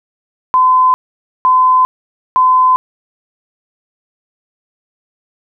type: tone bursts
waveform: sine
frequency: 1021 Hz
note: C6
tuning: 43 cents flat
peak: -6 dBFS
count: 3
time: 0.54-2.76 s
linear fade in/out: 0 ms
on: 400 ms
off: 510 ms
effects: none